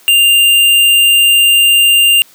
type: tone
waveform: square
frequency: 2794 Hz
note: F7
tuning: in tune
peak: -6 dBFS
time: 0.08-2.22 s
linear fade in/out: 0 ms
effects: white hiss -44 dBFS RMS until 2.34 s + high-pass 100 Hz 12 dB/octave